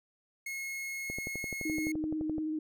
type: tone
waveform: 45% pulse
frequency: 2168 Hz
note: C#7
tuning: 39 cents flat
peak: -36 dBFS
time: 0.46-1.92 s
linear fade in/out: 5 ms
type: click train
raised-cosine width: 2 ms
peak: -26 dBFS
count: 16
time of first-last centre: 1.1-2.382 s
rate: 11.7 Hz
type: tone with vibrato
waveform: sine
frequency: 311.1 Hz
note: D#4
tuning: in tune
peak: -31 dBFS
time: 1.65-2.59 s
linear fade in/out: 5 ms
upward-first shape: square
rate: 16 Hz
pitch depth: 17 cents each way
effects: none